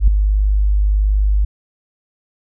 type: tone with ADSR envelope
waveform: sine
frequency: 50.7 Hz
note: G#1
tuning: 41 cents flat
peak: -4 dBFS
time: 0-1.45 s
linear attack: 75 ms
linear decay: 4 ms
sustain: -7 dB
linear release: 8 ms
effects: none